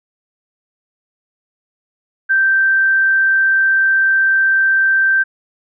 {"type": "tone", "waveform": "sine", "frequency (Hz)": 1564, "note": "G6", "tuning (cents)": -4, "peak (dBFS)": -10, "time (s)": [2.29, 5.24], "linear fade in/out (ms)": 20, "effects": []}